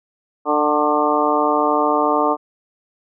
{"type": "harmonic tone with a mistuned harmonic", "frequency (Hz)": 148.9, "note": "D3", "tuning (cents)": 24, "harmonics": [2, 3, 4, 5, 6, 7, 8], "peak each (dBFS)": [-22, -22, -22, -22, -22, -22, -22], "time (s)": [0.45, 2.37], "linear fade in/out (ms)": 50, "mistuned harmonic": 7, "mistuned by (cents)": 43, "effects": []}